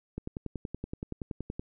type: click train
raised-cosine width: 3 ms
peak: -22 dBFS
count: 16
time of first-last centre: 0.18-1.595 s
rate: 10.6 Hz
effects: none